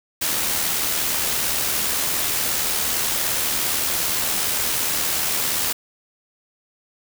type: noise with amplitude modulation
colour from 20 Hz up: white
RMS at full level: -21 dBFS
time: 0.21-5.73 s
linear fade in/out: 10 ms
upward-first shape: sine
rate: 77.3 Hz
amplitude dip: 30%
effects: none